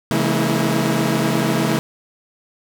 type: tone cluster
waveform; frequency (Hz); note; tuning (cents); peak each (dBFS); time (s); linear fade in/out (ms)
sawtooth; 135.4 / 165.9 / 210.1 / 230.2 / 323.5; C#3 / E3 / G#3 / A#3 / E4; -40 / +11 / +20 / -22 / -32; -19; 0.11-1.79; 0
effects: none